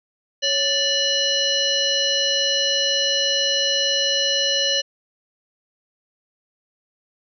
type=harmonic tone with a mistuned harmonic; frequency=587.3 Hz; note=D5; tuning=in tune; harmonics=1 / 3 / 5 / 7 / 9 / 10; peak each=-26 / -29 / -21 / -23 / -32 / -29 dBFS; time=0.42-4.82 s; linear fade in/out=20 ms; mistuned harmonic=1; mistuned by=-93 cents; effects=none